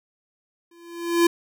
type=tone with exponential growth; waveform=square; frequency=340.9 Hz; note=F4; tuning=42 cents flat; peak=-13 dBFS; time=0.71-1.27 s; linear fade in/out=5 ms; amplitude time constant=120 ms; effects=none